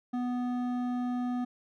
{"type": "tone with hard clipping", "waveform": "sine", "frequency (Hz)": 246.9, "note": "B3", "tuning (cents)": 0, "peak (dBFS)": -31, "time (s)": [0.13, 1.45], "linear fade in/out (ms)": 10, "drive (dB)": 10, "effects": []}